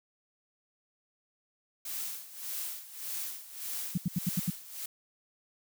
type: noise with tremolo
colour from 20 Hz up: blue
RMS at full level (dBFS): -36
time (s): 1.85-4.86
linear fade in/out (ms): 5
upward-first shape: sine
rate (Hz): 1.7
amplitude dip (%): 80
type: tone bursts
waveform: sine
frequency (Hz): 176.8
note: F3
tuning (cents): +22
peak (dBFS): -25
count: 6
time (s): 3.95-4.502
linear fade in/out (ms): 5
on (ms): 27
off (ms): 78
effects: none